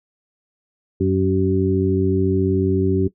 harmonic tone with a mistuned harmonic, 93.9 Hz, F#2, 26 cents sharp, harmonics 1 / 2 / 3 / 4, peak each -21 / -22 / -21 / -19 dBFS, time 1-3.08 s, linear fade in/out 10 ms, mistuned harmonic 4, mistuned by +22 cents, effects noise-tail reverb RT60 0.1 s tail -17 dB re dry

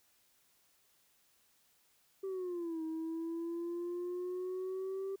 sine exponential two-way sweep, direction down then up, 390.6 to 318.2 to 390.6 Hz, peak -34 dBFS, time 2.23-5.16 s, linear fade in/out 10 ms, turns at 2.83 s, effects tanh soft clip ceiling -35 dBFS + white hiss -71 dBFS RMS until 5.2 s

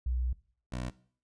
sine / 15% pulse tone pair in turn, 61.74 / 62.07 Hz, B1 / B1, 0 / +9 cents, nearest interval unison, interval 9 cents, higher second, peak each -28 dBFS, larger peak neither, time 0.06-0.33 / 0.72-0.9 s, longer first, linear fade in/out 5 ms, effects noise-tail reverb RT60 0.5 s tail -19 dB re dry + resampled to 22050 Hz

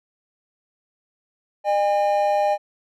triangle tone pair together, 606.4 / 810 Hz, D#5 / G#5, -45 / -43 cents, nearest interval perfect fourth, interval 502 cents, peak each -18 dBFS, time 1.64-2.58 s, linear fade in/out 50 ms, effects none

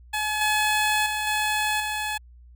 15% pulse tone with level steps, 852 Hz, G#5, 44 cents sharp, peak -18 / -14 / -19 / -16 / -20 dBFS, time 0.13-2.18 s, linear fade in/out 10 ms, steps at 0.41 / 1.06 / 1.27 / 1.8 s, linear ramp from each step 2 ms, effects added 60 Hz sine -46 dBFS peak until 2.55 s

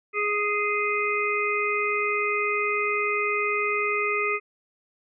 harmonic tone, 415.3 Hz, G#4, in tune, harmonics 1 / 3 / 5 / 6, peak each -28 / -28 / -28 / -28 dBFS, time 0.13-4.4 s, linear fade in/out 50 ms, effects none

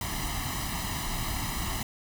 pink noise with comb filter, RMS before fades -32 dBFS, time 0.01-1.83 s, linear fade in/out 2 ms, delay 1 ms, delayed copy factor +0.8, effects none

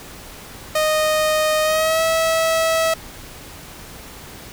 sawtooth tone with pitch glide, 619 to 649.8 Hz, D#5 to E5, -9 to -25 cents, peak -12 dBFS, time 0.75-2.94 s, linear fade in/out 5 ms, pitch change +84 cents, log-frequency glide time 1.63-2.02 s, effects pink hiss -38 dBFS RMS until 4.52 s

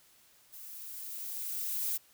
violet noise with level ramp, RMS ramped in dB -48 to -32 dBFS, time 0.52-1.98 s, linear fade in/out 20 ms, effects white hiss -63 dBFS RMS until 2.13 s

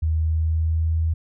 sine tone with pitch glide, 79.4 to 80.93 Hz, D#2 to E2, +36 to -31 cents, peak -18 dBFS, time 0.02-1.14 s, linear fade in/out 10 ms, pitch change +33 cents, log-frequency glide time 0.15-0.93 s, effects none

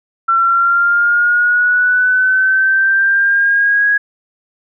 sine linear sweep, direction up, 1347 to 1661.2 Hz, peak -9 dBFS, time 0.28-3.98 s, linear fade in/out 10 ms, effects none

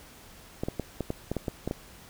clicks, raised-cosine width 2 ms, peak -16 dBFS, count 10, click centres 0.635 / 0.685 / 0.797 / 1.007 / 1.104 / 1.316 / 1.367 / 1.482 / 1.676 / 1.711 s, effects pink hiss -51 dBFS RMS until 2.09 s

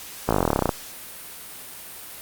slowing click train, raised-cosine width 1 ms, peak -5 dBFS, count 17, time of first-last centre 0.29-0.692 s, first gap 17 ms, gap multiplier 1.05, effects white hiss -39 dBFS RMS until 2.21 s + Opus 48 kbps

